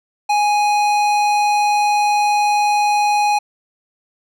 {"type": "tone with tanh clipping", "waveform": "sine", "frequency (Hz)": 830.6, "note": "G#5", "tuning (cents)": 0, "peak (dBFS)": -15, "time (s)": [0.29, 3.39], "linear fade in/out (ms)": 10, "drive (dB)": 17, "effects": []}